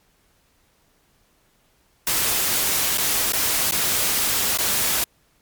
white noise with dropouts, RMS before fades -21 dBFS, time 2.07-5.04 s, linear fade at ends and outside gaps 2 ms, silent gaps 2.975-2.981 / 3.322-3.333 / 3.711-3.721 / 4.574-4.586 s, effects pink hiss -62 dBFS RMS until 5.41 s + MP3 96 kbps

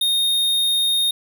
square tone, 3697 Hz, A#7, 15 cents flat, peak -17 dBFS, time 0.01-1.11 s, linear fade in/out 5 ms, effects none

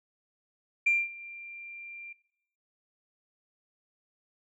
sine tone with ADSR envelope, 2376 Hz, D7, 20 cents sharp, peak -19 dBFS, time 0.86-2.13 s, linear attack 10 ms, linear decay 210 ms, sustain -22 dB, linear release 7 ms, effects noise-tail reverb RT60 0.7 s tail -19 dB re dry + tanh soft clip ceiling -16 dBFS

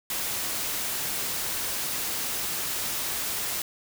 white noise, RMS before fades -30 dBFS, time 0.1-3.62 s, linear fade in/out 2 ms, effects none

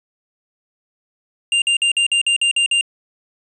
square tone bursts, 2794 Hz, F7, in tune, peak -14 dBFS, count 9, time 1.52-2.811 s, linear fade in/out 2 ms, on 99 ms, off 50 ms, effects resampled to 22050 Hz

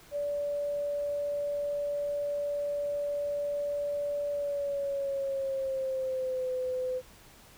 sine tone with pitch glide, 578 to 509 Hz, D5 to C5, -28 to -48 cents, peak -29 dBFS, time 0.11-7.02 s, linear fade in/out 50 ms, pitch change -220 cents, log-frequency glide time 4.31-6.51 s, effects pink hiss -55 dBFS RMS until 7.57 s

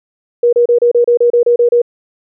sine tone bursts, 478.3 Hz, A#4, 44 cents sharp, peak -6 dBFS, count 11, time 0.43-1.818 s, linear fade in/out 5 ms, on 98 ms, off 31 ms, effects none

